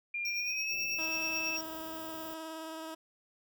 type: tone with pitch glide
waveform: sine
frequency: 2399 to 2631 Hz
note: D7 to E7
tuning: +36 to -4 cents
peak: -33 dBFS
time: 0.14-1.57 s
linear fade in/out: 5 ms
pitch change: +160 cents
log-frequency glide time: 0.34-0.75 s
type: tone with tremolo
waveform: square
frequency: 5588 Hz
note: F8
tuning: in tune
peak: -35 dBFS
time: 0.25-1.61 s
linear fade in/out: 2 ms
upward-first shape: sine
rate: 9.2 Hz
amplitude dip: 65%
type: band-stop noise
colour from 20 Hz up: white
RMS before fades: -47 dBFS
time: 0.71-2.34 s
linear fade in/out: 0 ms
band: 710 to 15000 Hz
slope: 48 dB/octave
type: tone with vibrato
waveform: 15% pulse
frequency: 320.4 Hz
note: E4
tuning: 49 cents flat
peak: -34 dBFS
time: 0.98-2.95 s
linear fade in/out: 10 ms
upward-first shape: triangle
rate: 19 Hz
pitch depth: 24 cents each way
effects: none